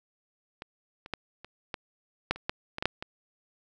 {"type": "clicks", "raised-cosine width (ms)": 0.3, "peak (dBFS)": [-23, -28, -15, -28, -17, -8, -28, -12, -18, -14, -7, -20], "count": 12, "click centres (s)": [0.621, 1.061, 1.137, 1.446, 1.742, 2.31, 2.36, 2.495, 2.784, 2.825, 2.856, 3.025], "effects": []}